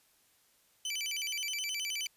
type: tone with vibrato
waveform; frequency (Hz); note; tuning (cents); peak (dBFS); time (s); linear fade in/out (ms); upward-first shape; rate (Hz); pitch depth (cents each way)
25% pulse; 2655; E7; +12; -30; 0.85-2.07; 2; square; 9.5; 230
effects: white hiss -68 dBFS RMS until 2.16 s + resampled to 32000 Hz